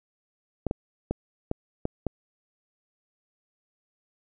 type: clicks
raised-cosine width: 2 ms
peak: -13 dBFS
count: 6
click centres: 0.667 / 0.711 / 1.11 / 1.514 / 1.854 / 2.067 s
effects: none